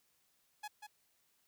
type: tone with echo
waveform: sawtooth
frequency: 841 Hz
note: G#5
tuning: 22 cents sharp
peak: -38 dBFS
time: 0.63-0.68 s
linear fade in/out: 10 ms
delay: 190 ms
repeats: 1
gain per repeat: -6 dB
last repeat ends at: 0.87 s
effects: white hiss -75 dBFS RMS until 1.47 s